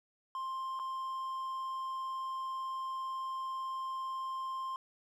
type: tone with dropouts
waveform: triangle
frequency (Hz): 1053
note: C6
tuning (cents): +11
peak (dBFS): -34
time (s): 0.35-4.76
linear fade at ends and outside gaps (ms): 1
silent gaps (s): 0.792-0.797
effects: none